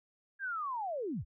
sine linear sweep, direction down, 1638 to 42.36 Hz, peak -34 dBFS, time 0.39-1.25 s, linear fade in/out 50 ms, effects none

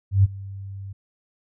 sine tone with ADSR envelope, 97.9 Hz, G2, 2 cents flat, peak -10 dBFS, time 0.11-0.93 s, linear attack 130 ms, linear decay 25 ms, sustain -22 dB, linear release 9 ms, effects none

